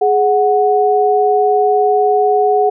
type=tone pair together; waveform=sine; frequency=418.1 / 738.1 Hz; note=G#4 / F#5; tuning=+12 / -4 cents; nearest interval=minor seventh; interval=984 cents; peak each=-12 dBFS; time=0.01-2.7 s; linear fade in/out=10 ms; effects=none